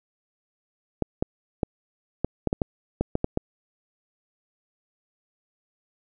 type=clicks; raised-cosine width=2 ms; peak=-9 dBFS; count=11; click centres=1.023 / 1.225 / 1.632 / 2.246 / 2.473 / 2.529 / 2.618 / 3.01 / 3.154 / 3.244 / 3.374 s; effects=none